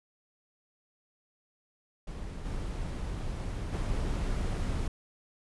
brown noise with level steps, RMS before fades -39 / -35 / -31 dBFS, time 2.07-4.88 s, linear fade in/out 5 ms, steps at 2.44 / 3.72 s, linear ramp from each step 20 ms, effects resampled to 24000 Hz

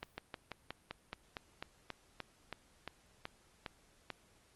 slowing click train, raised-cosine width 0.3 ms, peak -25 dBFS, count 16, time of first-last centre 0.03-4.103 s, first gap 150 ms, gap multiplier 1.08, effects pink hiss -68 dBFS RMS until 4.55 s + Opus 32 kbps

